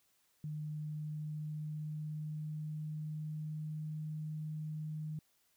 sine tone with pitch glide, 151.9 to 154.29 Hz, D#3 to D#3, -41 to -14 cents, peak -38 dBFS, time 0.44-5.19 s, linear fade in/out 2 ms, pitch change +27 cents, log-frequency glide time 0.71-3.96 s, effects white hiss -74 dBFS RMS until 5.56 s

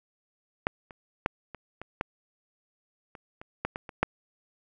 clicks, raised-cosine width 0.5 ms, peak -9 / -29 / -9 / -25 / -24 / -13 / -29 / -27 / -13 / -18 / -25 / -7 dBFS, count 12, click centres 0.669 / 0.908 / 1.261 / 1.547 / 1.816 / 2.011 / 3.152 / 3.415 / 3.65 / 3.759 / 3.892 / 4.03 s, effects none

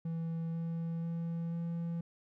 triangle tone with pitch steps, 164.81 / 166.05 / 167.3 / 168.56 Hz, E3 / E3 / E3 / E3, 0 / +13 / +26 / +39 cents, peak -32 dBFS, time 0.05-2.01 s, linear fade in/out 5 ms, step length 490 ms, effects none

